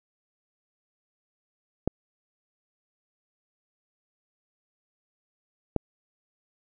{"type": "clicks", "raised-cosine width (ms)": 2, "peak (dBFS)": [-10, -10], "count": 2, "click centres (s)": [1.876, 5.763], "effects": []}